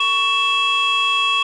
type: tone cluster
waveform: sine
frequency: 1119 / 2643 / 3301 Hz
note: C#6 / E7 / G#7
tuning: +16 / +4 / -11 cents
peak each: -18 dBFS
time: 0-1.43 s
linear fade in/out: 5 ms
effects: tanh soft clip ceiling -10 dBFS